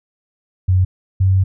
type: tone pair in turn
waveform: sine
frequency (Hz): 92.5 / 94.94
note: F#2 / F#2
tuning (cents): 0 / +45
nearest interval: unison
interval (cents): 45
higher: second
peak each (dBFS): -10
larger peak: neither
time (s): 0.68-0.85 / 1.2-1.44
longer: second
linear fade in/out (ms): 10
effects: none